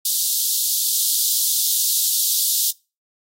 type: high-pass noise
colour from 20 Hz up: white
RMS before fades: -19 dBFS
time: 0.05-2.71 s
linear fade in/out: 5 ms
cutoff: 3500 Hz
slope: 48 dB/octave
effects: noise-tail reverb RT60 0.3 s tail -24 dB re dry + AAC 48 kbps